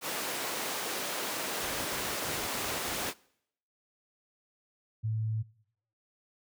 pink high-pass noise, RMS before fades -35 dBFS, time 0.01-3.14 s, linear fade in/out 50 ms, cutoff 350 Hz, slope 12 dB/octave
pink noise bursts, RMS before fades -41 dBFS, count 5, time 1.6-3.094 s, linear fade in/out 5 ms, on 250 ms, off 61 ms
sine tone, 110 Hz, A2, in tune, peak -28 dBFS, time 5.03-5.43 s, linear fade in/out 20 ms
effects noise-tail reverb RT60 0.7 s tail -23 dB re dry + high-pass 60 Hz 12 dB/octave

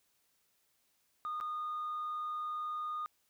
sine tone with dropouts, 1227 Hz, D#6, 25 cents flat, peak -34 dBFS, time 1.25-3.06 s, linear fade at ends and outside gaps 0 ms, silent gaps 1.402-1.41 s, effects tanh soft clip ceiling -33 dBFS + white hiss -75 dBFS RMS until 3.29 s

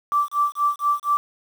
sine tone with tremolo, 1167 Hz, D6, 11 cents flat, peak -15 dBFS, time 0.12-1.17 s, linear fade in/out 0 ms, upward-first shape sine, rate 4.2 Hz, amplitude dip 100%, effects 7-bit

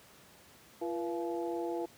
harmonic tone with a mistuned harmonic, 171.1 Hz, F3, 35 cents flat, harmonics 2 / 3 / 4 / 5, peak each -35 / -39 / -41 / -43 dBFS, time 0.81-1.86 s, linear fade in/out 10 ms, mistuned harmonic 3, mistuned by -99 cents, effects pink hiss -58 dBFS RMS until 1.97 s + high-pass 100 Hz 12 dB/octave

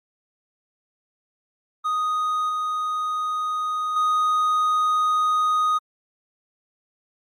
triangle tone with level steps, 1244.5 Hz, D#6, in tune, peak -19 / -21 / -16 dBFS, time 1.84-5.79 s, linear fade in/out 20 ms, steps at 2.49 / 3.96 s, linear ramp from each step 5 ms, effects Opus 48 kbps

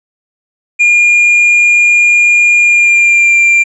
triangle tone with pitch glide, 2418 to 2376 Hz, D7 to D7, +50 to +20 cents, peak -3 dBFS, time 0.79-3.64 s, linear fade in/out 20 ms, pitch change -30 cents, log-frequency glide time 2.6-3.37 s, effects resampled to 22050 Hz

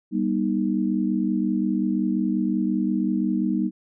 sine chord, G augmented, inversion none, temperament equal with one note detuned, 196 / 241.6 / 311.1 Hz, G3 / B3 / D#4, 0 / -38 / 0 cents, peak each -24 / -25 / -25 dBFS, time 0.11-3.71 s, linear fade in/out 50 ms, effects none

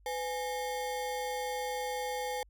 square ring-modulated tone, 667 Hz, E5, 20 cents sharp, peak -31 dBFS, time 0.06-2.43 s, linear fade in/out 2 ms, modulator 165 Hz, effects added 50 Hz sine -58 dBFS peak until 2.49 s

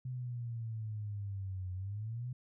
sine exponential two-way sweep, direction down then up, 128.5 to 90.9 to 128.1 Hz, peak -37 dBFS, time 0.05-2.33 s, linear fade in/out 5 ms, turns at 1.73 s, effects none

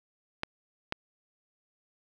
clicks, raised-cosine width 0.3 ms, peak -14 dBFS, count 2, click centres 0.434 / 0.924 s, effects none

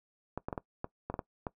clicks, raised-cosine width 1 ms, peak -21 dBFS, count 9, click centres 0.376 / 0.485 / 0.528 / 0.578 / 0.844 / 1.1 / 1.141 / 1.192 / 1.468 s, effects noise-tail reverb RT60 0.1 s tail -20 dB re dry

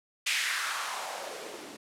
blue noise with band-pass filter sweep, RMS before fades -34 dBFS, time 0.26-1.77 s, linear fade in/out 10 ms, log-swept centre 2500 to 270 Hz, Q 2.4, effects low-pass 11000 Hz 12 dB/octave

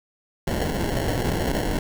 pink noise with sample-and-hold, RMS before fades -24 dBFS, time 0.47-1.79 s, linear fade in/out 2 ms, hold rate 1225 Hz, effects none

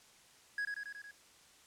triangle tone with echo, 1661.2 Hz, G#6, in tune, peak -32 dBFS, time 0.58-0.65 s, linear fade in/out 2 ms, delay 92 ms, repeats 5, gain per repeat -3 dB, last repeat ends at 1.11 s, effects white hiss -62 dBFS RMS until 1.66 s + low-pass 9000 Hz 12 dB/octave

